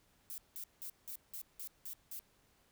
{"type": "noise bursts", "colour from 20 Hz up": "violet", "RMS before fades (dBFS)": -45, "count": 8, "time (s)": [0.3, 2.192], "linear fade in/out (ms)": 0, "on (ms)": 79, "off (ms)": 180, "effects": ["pink hiss -71 dBFS RMS until 2.71 s"]}